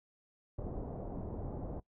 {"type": "low-pass noise", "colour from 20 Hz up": "pink", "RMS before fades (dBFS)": -41, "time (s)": [0.58, 1.8], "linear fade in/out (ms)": 5, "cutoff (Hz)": 730, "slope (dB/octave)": 24, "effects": ["noise-tail reverb RT60 0.1 s tail -19 dB re dry"]}